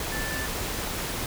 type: tone in noise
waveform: sine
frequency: 1760 Hz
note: A6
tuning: in tune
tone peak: -33 dBFS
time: 0.12-0.46 s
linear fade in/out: 2 ms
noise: pink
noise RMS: -31 dBFS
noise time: 0-1.26 s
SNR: -5 dB
effects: none